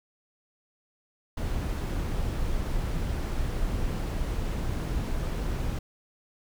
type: noise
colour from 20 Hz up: brown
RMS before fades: -29 dBFS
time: 1.37-5.79 s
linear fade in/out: 5 ms
effects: none